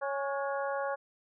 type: harmonic tone with a mistuned harmonic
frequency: 277.2 Hz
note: C#4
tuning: in tune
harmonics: 2 / 3 / 4 / 5 / 6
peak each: -33 / -37 / -39 / -41 / -43 dBFS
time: 0.01-0.96 s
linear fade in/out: 20 ms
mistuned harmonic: 5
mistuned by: +53 cents
effects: none